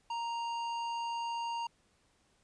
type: tone with hard clipping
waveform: sine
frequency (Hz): 932.3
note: A#5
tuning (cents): 0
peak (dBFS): -36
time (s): 0.1-1.67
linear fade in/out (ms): 5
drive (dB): 11
effects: pink hiss -71 dBFS RMS until 2.43 s + resampled to 22050 Hz